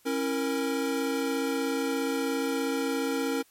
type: chord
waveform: square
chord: A# diminished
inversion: first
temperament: equal with one note detuned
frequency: 272.7 / 329.6 / 466.2 Hz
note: C#4 / E4 / A#4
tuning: -28 / 0 / 0 cents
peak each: -30 / -36 / -31 dBFS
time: 0.05-3.43 s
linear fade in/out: 20 ms
effects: white hiss -62 dBFS RMS until 3.5 s + MP3 64 kbps